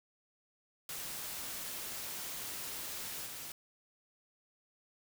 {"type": "noise with level steps", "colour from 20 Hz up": "white", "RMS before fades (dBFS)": [-42, -45], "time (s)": [0.89, 3.52], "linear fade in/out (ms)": 2, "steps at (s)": 3.26, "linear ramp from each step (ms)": 5, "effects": []}